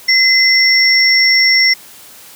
sine tone pair together, 2047 / 5465 Hz, C7 / F8, -38 / -38 cents, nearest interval octave + perfect fourth, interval 1700 cents, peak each -10 dBFS, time 0.08-1.74 s, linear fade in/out 10 ms, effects white hiss -38 dBFS RMS until 2.35 s + high-pass 80 Hz 12 dB/octave

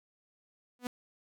sawtooth tone with exponential growth, 246.9 Hz, B3, in tune, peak -27 dBFS, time 0.79-0.87 s, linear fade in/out 2 ms, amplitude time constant 16 ms, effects none

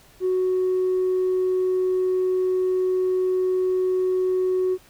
triangle tone with tanh clipping, 370 Hz, F#4, in tune, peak -19 dBFS, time 0.2-4.78 s, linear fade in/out 50 ms, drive 5 dB, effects pink hiss -53 dBFS RMS until 4.89 s

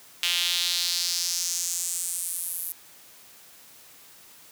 sawtooth tone with high-pass filter sweep, 174.61 Hz, F3, in tune, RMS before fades -28 dBFS, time 0.23-2.72 s, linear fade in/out 0 ms, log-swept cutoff 3000 to 12000 Hz, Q 2.8, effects white hiss -51 dBFS RMS until 4.51 s + high-pass 80 Hz 12 dB/octave

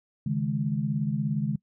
sine chord, C# suspended second, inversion none, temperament equal with one note detuned, 138.59 / 155.56 / 209.8 Hz, C#3 / D#3 / G#3, 0 / 0 / +18 cents, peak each -29 dBFS, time 0.26-1.56 s, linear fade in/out 5 ms, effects noise-tail reverb RT60 0.1 s tail -23 dB re dry

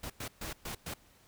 pink noise bursts at uneven times, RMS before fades -40 dBFS, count 5, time 0.03-0.1 / 0.2-0.28 / 0.41-0.53 / 0.65-0.75 / 0.86-0.94 s, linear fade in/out 5 ms, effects pink hiss -63 dBFS RMS until 1.27 s

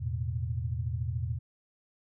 sine chord, E suspended fourth, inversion none, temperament just, 82.41 / 109.88 / 123.61 Hz, E2 / A2 / B2, 0 / -2 / +2 cents, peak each -34 dBFS, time 0-1.39 s, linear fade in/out 20 ms, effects none

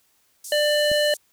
white band-pass noise, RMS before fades -37 dBFS, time 0.44-1.17 s, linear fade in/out 5 ms, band 5700 to 11000 Hz, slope 24 dB/octave
harmonic tone, 594 Hz, D5, 20 cents sharp, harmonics 1 / 3 / 5 / 7, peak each -19 / -26 / -26 / -28 dBFS, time 0.52-1.14 s, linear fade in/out 2 ms
click, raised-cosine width 3 ms, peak -21 dBFS, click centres 0.916 s
effects white hiss -64 dBFS RMS until 1.32 s

